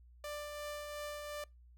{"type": "tone with tremolo", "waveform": "sawtooth", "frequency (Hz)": 591, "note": "D5", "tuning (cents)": 11, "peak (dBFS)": -36, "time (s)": [0.24, 1.44], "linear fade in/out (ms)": 2, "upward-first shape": "triangle", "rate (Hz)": 2.8, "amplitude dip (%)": 35, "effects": ["noise-tail reverb RT60 0.2 s tail -23 dB re dry", "added 60 Hz sine -57 dBFS peak until 1.77 s"]}